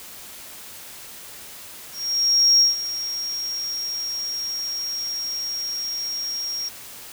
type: tone with ADSR envelope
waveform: sine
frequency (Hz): 5588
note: F8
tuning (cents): 0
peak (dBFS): -10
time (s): 1.92-6.69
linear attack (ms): 680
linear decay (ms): 150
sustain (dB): -15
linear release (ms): 9
effects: tanh soft clip ceiling -9 dBFS + white hiss -40 dBFS RMS until 7.12 s